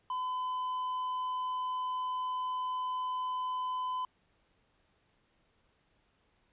sine tone with tanh clipping, 1012 Hz, B5, 42 cents sharp, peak -33 dBFS, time 0.1-4.05 s, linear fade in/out 2 ms, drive 4 dB, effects pink hiss -72 dBFS RMS until 6.52 s + resampled to 8000 Hz

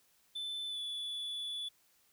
triangle tone with pitch glide, 3520 to 3444 Hz, A7 to A7, 0 to -38 cents, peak -36 dBFS, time 0.35-1.69 s, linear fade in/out 10 ms, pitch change -38 cents, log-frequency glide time 0.68-0.79 s, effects white hiss -70 dBFS RMS until 2.12 s

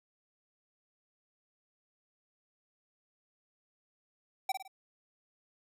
square tone with echo, 771 Hz, G5, 29 cents flat, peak -29 dBFS, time 4.49-4.52 s, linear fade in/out 5 ms, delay 53 ms, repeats 3, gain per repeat -7 dB, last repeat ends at 4.679 s, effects none

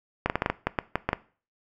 clicks, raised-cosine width 0.5 ms, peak -8 dBFS, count 11, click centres 0.26 / 0.299 / 0.356 / 0.421 / 0.461 / 0.5 / 0.67 / 0.788 / 0.956 / 1.09 / 1.131 s, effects noise-tail reverb RT60 0.4 s tail -19 dB re dry

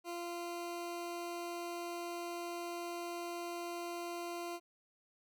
20% pulse tone, 345.4 Hz, F4, 19 cents flat, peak -35 dBFS, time 0.04-4.6 s, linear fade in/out 50 ms, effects none

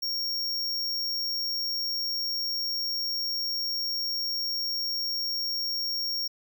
square tone, 5540 Hz, F8, 15 cents flat, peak -28 dBFS, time 0.02-6.28 s, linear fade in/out 10 ms, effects none

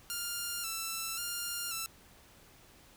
5% pulse tone with vibrato, 1367 Hz, F6, 37 cents flat, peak -24 dBFS, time 0.1-1.86 s, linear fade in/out 0 ms, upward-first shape square, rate 0.93 Hz, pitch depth 45 cents each way, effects pink hiss -59 dBFS RMS until 2.96 s

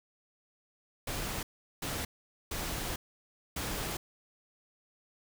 pink noise bursts at uneven times, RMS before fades -36 dBFS, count 4, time 1.07-1.43 / 1.82-2.05 / 2.51-2.96 / 3.56-3.97 s, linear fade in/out 5 ms, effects none

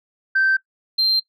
sine tone pair in turn, 1556 / 4154 Hz, G6 / C8, -13 / -13 cents, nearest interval octave + perfect fourth, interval 1700 cents, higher second, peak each -13 dBFS, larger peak neither, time 0.35-0.57 / 0.98-1.2 s, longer neither, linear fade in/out 10 ms, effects noise-tail reverb RT60 0.1 s tail -19 dB re dry + tanh soft clip ceiling -11 dBFS

